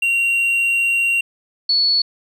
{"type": "tone pair in turn", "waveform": ["triangle", "sine"], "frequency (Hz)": [2755, 4415], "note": ["F7", "C#8"], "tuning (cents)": [-24, -8], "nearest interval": "minor sixth", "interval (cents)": 816, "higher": "second", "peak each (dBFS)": [-13, -13], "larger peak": "neither", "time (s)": [[0.02, 1.21], [1.69, 2.02]], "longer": "first", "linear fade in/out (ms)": 5, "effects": []}